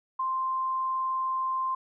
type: tone with ADSR envelope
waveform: sine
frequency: 1046.5 Hz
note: C6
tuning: in tune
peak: -24 dBFS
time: 0.19-1.75 s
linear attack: 9 ms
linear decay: 3 ms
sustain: -2 dB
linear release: 6 ms
effects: none